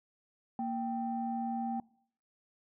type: tone pair together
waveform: sine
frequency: 233.1 / 783.1 Hz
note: A#3 / G5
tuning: 0 / -2 cents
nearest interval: octave + major sixth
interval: 2098 cents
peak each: -34 / -35 dBFS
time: 0.59-1.8 s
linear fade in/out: 2 ms
effects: noise-tail reverb RT60 0.6 s tail -23 dB re dry + tanh soft clip ceiling -24 dBFS